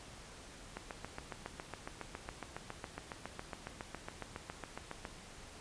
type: click train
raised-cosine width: 0.5 ms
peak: -26 dBFS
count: 32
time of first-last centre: 0.77-5.052 s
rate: 7.24 Hz
effects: pink hiss -53 dBFS RMS until 5.6 s + resampled to 22050 Hz